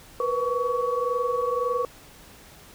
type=tone cluster; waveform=sine; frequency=479.2 / 501 / 1126 Hz; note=A#4 / B4 / C#6; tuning=+48 / +25 / +27 cents; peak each=-27 dBFS; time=0.2-1.85 s; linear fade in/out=2 ms; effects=pink hiss -49 dBFS RMS until 2.74 s